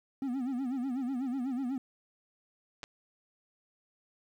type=tone with vibrato; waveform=triangle; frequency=257.9 Hz; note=C4; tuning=25 cents flat; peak=-29 dBFS; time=0.22-1.78 s; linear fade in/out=2 ms; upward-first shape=sine; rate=8.1 Hz; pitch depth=130 cents each way
type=clicks; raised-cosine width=0.2 ms; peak=-24 dBFS; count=2; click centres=2.832 / 2.839 s
effects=11-bit